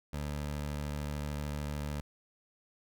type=tone; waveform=20% pulse; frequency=73.42 Hz; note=D2; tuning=in tune; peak=-30 dBFS; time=0.13-2.01 s; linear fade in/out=5 ms; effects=none